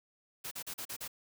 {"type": "noise bursts", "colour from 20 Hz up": "white", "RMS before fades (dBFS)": -41, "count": 6, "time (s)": [0.44, 1.079], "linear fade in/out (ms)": 10, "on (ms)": 74, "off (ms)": 39, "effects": []}